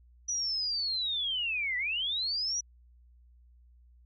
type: linear two-way sweep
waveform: sine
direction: down then up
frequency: 5920 to 1934 to 5920 Hz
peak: -29 dBFS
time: 0.28-2.61 s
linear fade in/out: 10 ms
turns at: 1.77 s
effects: added 60 Hz sine -56 dBFS peak until 4.05 s